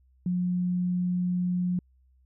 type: tone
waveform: sine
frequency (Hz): 179.3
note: F3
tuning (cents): +46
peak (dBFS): -24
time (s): 0.26-1.79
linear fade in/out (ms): 2
effects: added 64 Hz sine -59 dBFS peak until 2.25 s